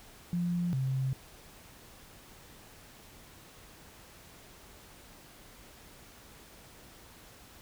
sine tone pair in turn, 174.61 / 132.44 Hz, F3 / C3, 0 / +21 cents, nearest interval perfect fourth, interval 479 cents, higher first, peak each -28 dBFS, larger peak neither, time 0.33-0.73 / 0.73-1.13 s, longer neither, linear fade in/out 0 ms, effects pink hiss -54 dBFS RMS until 7.61 s

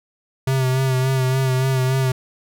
square tone with vibrato, 131 Hz, C3, 2 cents sharp, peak -17 dBFS, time 0.47-2.12 s, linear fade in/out 5 ms, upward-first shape sine, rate 3.5 Hz, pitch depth 34 cents each way, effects none

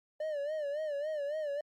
triangle tone with vibrato, 595 Hz, D5, 22 cents sharp, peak -31 dBFS, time 0.2-1.61 s, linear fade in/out 5 ms, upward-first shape sine, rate 3.6 Hz, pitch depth 100 cents each way, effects Opus 48 kbps

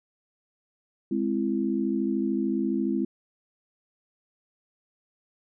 sine chord, Ab augmented, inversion none, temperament equal with one note detuned, 207.7 / 261.6 / 334.4 Hz, Ab3 / C4 / E4, 0 / 0 / +25 cents, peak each -28 dBFS, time 1.11-3.05 s, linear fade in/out 5 ms, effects none

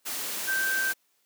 sine tone in noise, 1562 Hz, G6, 7 cents flat, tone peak -25 dBFS, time 0.47-0.93 s, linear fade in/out 20 ms, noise white, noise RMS -33 dBFS, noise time 0.05-0.94 s, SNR +5 dB, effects white hiss -70 dBFS RMS until 1.25 s + high-pass 200 Hz 12 dB/octave

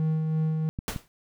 triangle tone with tremolo, 157.7 Hz, D#3, 24 cents sharp, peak -20 dBFS, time 0-0.69 s, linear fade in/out 0 ms, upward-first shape sine, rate 3 Hz, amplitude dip 30%
clicks, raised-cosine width 5 ms, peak -19 dBFS, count 2, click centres 0.789 / 0.962 s
pink noise with exponential decay, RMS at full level -28 dBFS, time 0.88-1.08 s, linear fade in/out 0 ms, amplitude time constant 43 ms
effects none

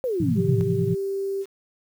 sine exponential sweep, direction down, 538 to 99.6 Hz, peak -22 dBFS, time 0.04-0.61 s, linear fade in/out 0 ms
sine chord, F major seventh, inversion first, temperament equal with one note detuned, 107.24 / 130.81 / 164.81 / 174.61 Hz, A2 / C3 / E3 / F3, -44 / 0 / 0 / 0 cents, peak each -27 dBFS, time 0.2-0.95 s, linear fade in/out 5 ms
sine tone, 392 Hz, G4, in tune, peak -24 dBFS, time 0.35-1.46 s, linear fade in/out 50 ms
effects 8-bit

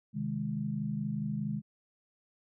sine chord, Ab major, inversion first, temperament equal, 130.81 / 155.56 / 207.7 Hz, C3 / Eb3 / Ab3, 0 / 0 / 0 cents, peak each -38 / -36 / -34 dBFS, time 0.13-1.62 s, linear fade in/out 50 ms, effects none

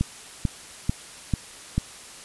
click train, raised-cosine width 5 ms, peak -9 dBFS, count 5, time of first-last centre 0.01-1.78 s, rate 2.26 Hz, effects white hiss -43 dBFS RMS until 2.24 s + resampled to 24000 Hz

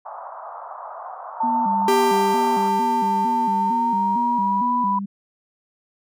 pink band-pass noise, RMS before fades -35 dBFS, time 0.05-2.69 s, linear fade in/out 10 ms, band 650 to 1200 Hz, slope 48 dB/octave
sine tone with pitch glide, 896 to 988.4 Hz, A5 to B5, +31 to +1 cents, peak -18 dBFS, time 1.4-4.99 s, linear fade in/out 5 ms, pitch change +170 cents, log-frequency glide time 3.51-4.72 s
sine tone with vibrato, 218.9 Hz, A3, 9 cents flat, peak -25 dBFS, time 1.43-5.06 s, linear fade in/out 10 ms, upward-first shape square, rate 2.2 Hz, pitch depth 170 cents each way
45% pulse tone with exponential decay, 394.7 Hz, G4, 12 cents sharp, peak -16 dBFS, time 1.88-4.97 s, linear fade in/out 2 ms, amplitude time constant 670 ms
effects none

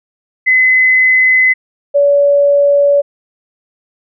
sine tone pair in turn, 2031 / 569.9 Hz, B6 / C#5, +48 / +48 cents, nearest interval octave + minor seventh, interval 2200 cents, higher first, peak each -6 / -6 dBFS, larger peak neither, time 0.46-1.54 / 1.94-3.02 s, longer neither, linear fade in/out 20 ms, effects none

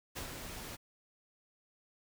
pink noise with ADSR envelope, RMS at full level -40 dBFS, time 0.15-0.77 s, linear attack 23 ms, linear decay 91 ms, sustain -5 dB, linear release 25 ms, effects none

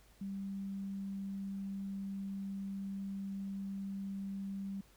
sine tone, 196 Hz, G3, in tune, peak -38 dBFS, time 0.21-4.81 s, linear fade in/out 5 ms, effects added 50 Hz sine -65 dBFS peak until 4.96 s + pink hiss -66 dBFS RMS until 4.96 s

